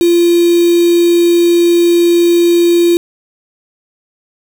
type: tone with quantisation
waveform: sine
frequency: 344.1 Hz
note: F4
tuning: 26 cents flat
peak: -6 dBFS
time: 0.01-2.97 s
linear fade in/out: 0 ms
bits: 3
effects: none